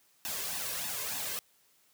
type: noise with flanger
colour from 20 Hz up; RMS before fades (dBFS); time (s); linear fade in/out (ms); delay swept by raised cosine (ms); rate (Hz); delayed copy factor
white; -36; 0.25-1.39; 0; 1.1 to 1.93; 3.3; +0.65
effects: white hiss -67 dBFS RMS until 1.93 s + high-pass 100 Hz 12 dB/octave